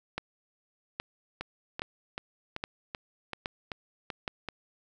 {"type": "two click trains", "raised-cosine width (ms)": 0.3, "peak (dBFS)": [-19, -16], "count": [9, 6], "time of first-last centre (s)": [[1.41, 4.487], [0.18, 4.278]], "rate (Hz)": [2.6, 1.22], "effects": []}